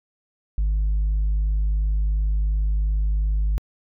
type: tone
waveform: sine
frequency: 51.4 Hz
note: G#1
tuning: 17 cents flat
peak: -16 dBFS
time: 0.58-3.58 s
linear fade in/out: 0 ms
effects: tanh soft clip ceiling -17 dBFS